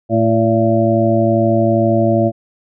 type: harmonic tone with a mistuned harmonic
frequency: 112.5 Hz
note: A2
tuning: 39 cents sharp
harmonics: 1 / 2 / 3 / 5 / 6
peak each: -17 / -17 / -17 / -17 / -17 dBFS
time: 0.09-2.32 s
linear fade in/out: 50 ms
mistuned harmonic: 5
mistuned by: +31 cents
effects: none